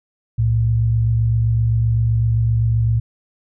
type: tone pair together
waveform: sine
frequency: 65.41 / 113.17 Hz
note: C2 / A2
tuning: 0 / +49 cents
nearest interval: major sixth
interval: 949 cents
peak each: -22 / -14 dBFS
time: 0.38-3 s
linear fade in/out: 10 ms
effects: none